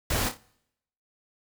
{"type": "noise with echo", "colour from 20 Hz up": "pink", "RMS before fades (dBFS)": -27, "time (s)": [0.1, 0.29], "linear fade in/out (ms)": 5, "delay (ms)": 28, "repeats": 3, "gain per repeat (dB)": -8, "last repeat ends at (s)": 0.374, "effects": ["noise-tail reverb RT60 0.8 s tail -24 dB re dry"]}